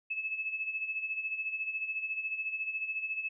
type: tone with tremolo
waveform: sine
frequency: 2600 Hz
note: E7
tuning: 24 cents flat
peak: -30 dBFS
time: 0.1-3.29 s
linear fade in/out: 10 ms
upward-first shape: sine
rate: 14 Hz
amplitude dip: 65%
effects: none